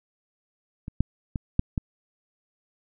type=clicks; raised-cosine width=5 ms; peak=-22 / -8 / -16 / -7 / -13 dBFS; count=5; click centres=0.881 / 1.006 / 1.358 / 1.594 / 1.778 s; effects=none